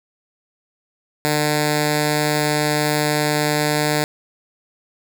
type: tone with notch filter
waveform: 5% pulse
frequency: 149.9 Hz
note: D3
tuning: 36 cents sharp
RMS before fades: -19 dBFS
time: 1.25-4.04 s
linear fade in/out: 0 ms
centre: 1200 Hz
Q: 1.4
effects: none